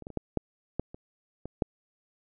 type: clicks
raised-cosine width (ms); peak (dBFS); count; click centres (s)
2; -29 / -26 / -30 / -16 / -13 / -15 / -29 / -24 / -11; 9; 0.023 / 0.069 / 0.103 / 0.173 / 0.373 / 0.796 / 0.945 / 1.456 / 1.622
effects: none